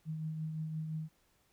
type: tone with tremolo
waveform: sine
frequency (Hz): 157.3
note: D#3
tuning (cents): +19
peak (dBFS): -34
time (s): 0.05-1.09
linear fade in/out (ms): 50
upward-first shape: triangle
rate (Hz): 5.8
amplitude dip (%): 40
effects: pink hiss -72 dBFS RMS until 1.52 s